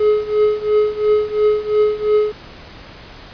triangle tone with tremolo, 423.4 Hz, G#4, 33 cents sharp, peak -7 dBFS, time 0-2.32 s, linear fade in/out 5 ms, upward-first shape triangle, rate 2.9 Hz, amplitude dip 90%, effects pink hiss -38 dBFS RMS until 3.33 s + resampled to 11025 Hz

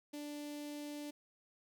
sawtooth tone with notch filter, 293.7 Hz, D4, in tune, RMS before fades -45 dBFS, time 0.13-1.11 s, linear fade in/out 10 ms, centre 1300 Hz, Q 0.76, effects none

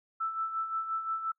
sine tone with tremolo, 1322 Hz, E6, 5 cents sharp, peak -28 dBFS, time 0.2-1.32 s, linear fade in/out 10 ms, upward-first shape sine, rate 5.7 Hz, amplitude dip 60%, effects noise-tail reverb RT60 0.1 s tail -25 dB re dry

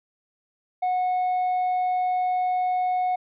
triangle tone with hard clipping, 732 Hz, F#5, 19 cents flat, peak -20 dBFS, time 0.82-3.16 s, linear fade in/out 10 ms, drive 1 dB, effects resampled to 8000 Hz

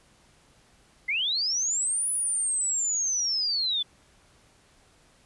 sine linear two-way sweep, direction up then down, 1997 to 10000 to 3428 Hz, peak -24 dBFS, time 1.08-3.83 s, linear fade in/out 10 ms, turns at 2.1 s, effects pink hiss -60 dBFS RMS until 5.25 s + resampled to 24000 Hz

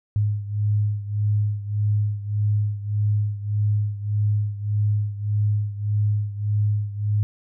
sine beating tone pair, 103.83 / 105.53 Hz, G#2 / G#2, 0 / +28 cents, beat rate 1.7 Hz, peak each -21 / -25 dBFS, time 0.16-7.23 s, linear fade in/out 0 ms, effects none

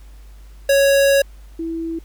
square / sine tone pair in turn, 554.4 / 329 Hz, C#5 / E4, 0 / -3 cents, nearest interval major sixth, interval 903 cents, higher first, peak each -12 / -22 dBFS, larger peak first, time 0.69-1.22 / 1.59-1.99 s, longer first, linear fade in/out 5 ms, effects added 50 Hz sine -38 dBFS peak until 2.04 s + pink hiss -54 dBFS RMS until 2.04 s

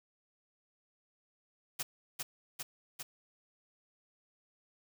white noise with echo, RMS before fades -36 dBFS, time 1.79-1.83 s, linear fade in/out 10 ms, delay 400 ms, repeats 3, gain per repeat -2 dB, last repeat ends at 3.03 s, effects none

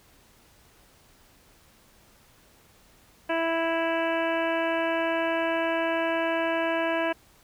harmonic tone, 329.6 Hz, E4, in tune, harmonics 1 / 2 / 3 / 4 / 5 / 6 / 7 / 8 / 9, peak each -30 / -27 / -32 / -40 / -32 / -43 / -38 / -37 / -41 dBFS, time 3.29-7.13 s, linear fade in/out 10 ms, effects pink hiss -58 dBFS RMS until 7.43 s

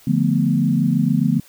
sine chord, B half-diminished seventh, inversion first, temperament equal, 146.83 / 174.61 / 220 / 246.9 Hz, D3 / F3 / A3 / B3, 0 / 0 / 0 / 0 cents, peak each -20 dBFS, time 0.07-1.4 s, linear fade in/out 5 ms, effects white hiss -49 dBFS RMS until 1.48 s

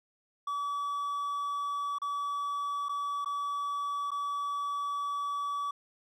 triangle tone with dropouts, 1145 Hz, D6, 44 cents flat, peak -29 dBFS, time 0.47-5.71 s, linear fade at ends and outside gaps 5 ms, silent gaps 1.985-2.017 / 2.886-2.892 / 3.247-3.258 / 4.107-4.115 s, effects none

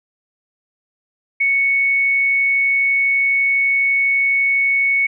sine tone, 2217 Hz, C#7, in tune, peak -13 dBFS, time 1.4-5.07 s, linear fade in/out 10 ms, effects none

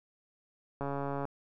click train, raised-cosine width 1 ms, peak -22 dBFS, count 63, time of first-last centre 0.81-1.253 s, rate 140 Hz, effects none

